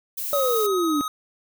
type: noise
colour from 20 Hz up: violet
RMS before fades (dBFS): -29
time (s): 0.17-0.67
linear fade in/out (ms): 10
type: exponential sweep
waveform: sine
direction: down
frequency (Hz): 587.3 to 281.8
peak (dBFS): -20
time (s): 0.33-1.01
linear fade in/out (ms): 0
type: tone with vibrato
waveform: square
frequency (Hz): 1262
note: D#6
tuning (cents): +24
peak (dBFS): -26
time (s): 0.33-1.08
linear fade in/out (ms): 2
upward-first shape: triangle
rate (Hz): 16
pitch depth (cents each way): 10
effects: none